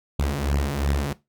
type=beating tone pair; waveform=sawtooth; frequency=69.3 / 72.1 Hz; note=C#2 / D2; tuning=0 / -31 cents; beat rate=2.8 Hz; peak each=-21 dBFS; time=0.19-1.13 s; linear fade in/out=5 ms; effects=noise-tail reverb RT60 0.2 s tail -18 dB re dry